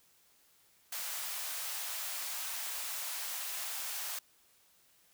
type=high-pass noise; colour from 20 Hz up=white; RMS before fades=-39 dBFS; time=0.92-4.19 s; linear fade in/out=5 ms; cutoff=650 Hz; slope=24 dB/octave; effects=white hiss -67 dBFS RMS until 5.13 s